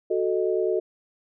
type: chord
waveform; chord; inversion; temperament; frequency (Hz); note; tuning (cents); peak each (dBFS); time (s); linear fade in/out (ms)
sine; D# diminished; first; equal; 370 / 440 / 622.3; F#4 / A4 / D#5; 0 / 0 / 0; -24 / -25 / -29; 0.1-0.8; 10
effects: none